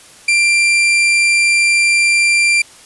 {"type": "tone", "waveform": "40% pulse", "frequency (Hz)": 2369, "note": "D7", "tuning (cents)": 14, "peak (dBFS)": -9, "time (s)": [0.28, 2.62], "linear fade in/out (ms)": 5, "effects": ["white hiss -41 dBFS RMS until 2.85 s", "resampled to 24000 Hz"]}